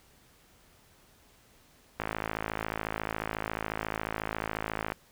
click train, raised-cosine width 0.5 ms, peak -16 dBFS, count 159, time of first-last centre 2-4.921 s, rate 54.1 Hz, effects pink hiss -61 dBFS RMS until 5.11 s

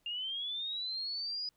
sine linear sweep, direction up, 2794 to 4978 Hz, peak -35 dBFS, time 0.06-1.49 s, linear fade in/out 2 ms, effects pink hiss -75 dBFS RMS until 1.56 s

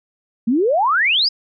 sine exponential sweep, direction up, 215.2 to 5230 Hz, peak -13 dBFS, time 0.47-1.29 s, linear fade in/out 10 ms, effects none

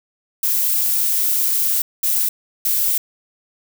violet noise bursts at uneven times, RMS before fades -18 dBFS, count 3, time 0.43-1.82 / 2.03-2.29 / 2.65-2.98 s, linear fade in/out 5 ms, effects none

